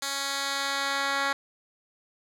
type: tone with band-pass filter sweep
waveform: 10% pulse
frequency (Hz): 277.2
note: C#4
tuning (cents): 0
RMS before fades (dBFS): -29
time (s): 0.02-1.33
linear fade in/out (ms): 5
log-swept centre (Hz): 5800 to 2100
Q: 0.78
effects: none